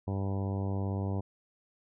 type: harmonic tone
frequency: 97.8 Hz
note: G2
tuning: 4 cents flat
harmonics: 1 / 2 / 3 / 4 / 5 / 6 / 7 / 8 / 9 / 10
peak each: -31 / -37 / -41 / -43 / -45 / -47 / -48 / -49 / -50 / -51 dBFS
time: 0.07-1.21 s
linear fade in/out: 10 ms
effects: none